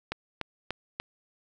click train, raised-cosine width 0.3 ms, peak -15 dBFS, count 4, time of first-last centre 0.12-1 s, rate 3.41 Hz, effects none

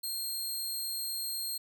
15% pulse tone, 4216 Hz, C8, 12 cents sharp, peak -27 dBFS, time 0.03-1.58 s, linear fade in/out 10 ms, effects none

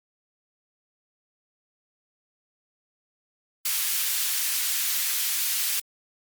white high-pass noise, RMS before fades -26 dBFS, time 3.65-5.8 s, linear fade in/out 5 ms, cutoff 1900 Hz, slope 12 dB/octave, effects Opus 32 kbps

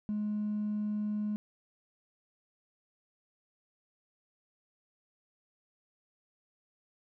sine tone with hard clipping, 210 Hz, G#3, 19 cents sharp, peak -31 dBFS, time 0.09-1.36 s, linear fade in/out 0 ms, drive 1 dB, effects none

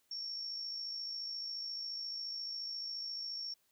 sine tone with amplitude modulation, 5480 Hz, F8, 34 cents flat, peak -37 dBFS, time 0.11-3.54 s, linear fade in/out 5 ms, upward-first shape sine, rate 54.3 Hz, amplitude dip 40%, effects white hiss -75 dBFS RMS until 3.71 s

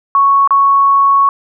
sine tone with dropouts, 1108.7 Hz, C#6, in tune, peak -6 dBFS, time 0.15-1.29 s, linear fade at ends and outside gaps 1 ms, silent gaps 0.475-0.507 s, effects none

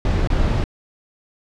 brown noise with dropouts, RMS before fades -18 dBFS, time 0.05-0.64 s, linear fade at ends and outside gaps 2 ms, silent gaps 0.274-0.301 s, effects low-pass 5000 Hz 12 dB/octave

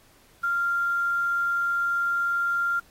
sine tone with quantisation, 1390 Hz, F6, 9 cents flat, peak -22 dBFS, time 0.43-2.8 s, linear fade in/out 10 ms, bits 8, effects pink hiss -58 dBFS RMS until 2.9 s + AAC 48 kbps

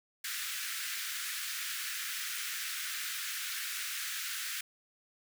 pink high-pass noise, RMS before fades -38 dBFS, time 0.24-4.61 s, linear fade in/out 5 ms, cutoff 1400 Hz, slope 48 dB/octave, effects none

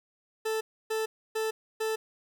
40% pulse tone bursts, 440 Hz, A4, in tune, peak -27 dBFS, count 4, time 0.45-1.96 s, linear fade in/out 10 ms, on 160 ms, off 290 ms, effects none

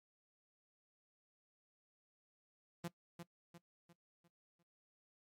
sawtooth tone with echo, 171.4 Hz, F3, 32 cents flat, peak -36 dBFS, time 2.84-2.88 s, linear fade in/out 5 ms, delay 350 ms, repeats 5, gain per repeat -7 dB, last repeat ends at 4.63 s, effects noise-tail reverb RT60 0.1 s tail -19 dB re dry + MP3 64 kbps

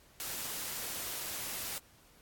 white noise, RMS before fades -39 dBFS, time 0.2-1.78 s, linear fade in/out 0 ms, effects pink hiss -62 dBFS RMS until 2.21 s + AAC 64 kbps

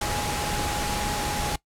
sine tone in noise, 830.6 Hz, G#5, in tune, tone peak -31 dBFS, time 0.01-1.56 s, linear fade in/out 5 ms, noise pink, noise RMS -28 dBFS, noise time 0.01-1.56 s, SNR -6 dB, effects noise-tail reverb RT60 0.1 s tail -20 dB re dry + low-pass 11000 Hz 12 dB/octave

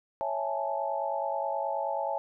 sine chord, A major seventh, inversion first, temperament equal, 554.4 / 659.3 / 830.6 / 880 Hz, C#5 / E5 / G#5 / A5, 0 / 0 / 0 / 0 cents, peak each -34 dBFS, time 0.21-2.18 s, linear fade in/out 0 ms, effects none

